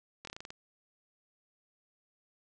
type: slowing click train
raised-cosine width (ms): 0.2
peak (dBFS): -26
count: 8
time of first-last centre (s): 0.25-0.505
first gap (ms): 23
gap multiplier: 1.15
effects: resampled to 22050 Hz